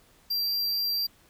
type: tone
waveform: square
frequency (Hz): 4726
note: D8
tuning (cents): +10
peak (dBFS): -26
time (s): 0.3-1.07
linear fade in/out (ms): 10
effects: pink hiss -60 dBFS RMS until 1.29 s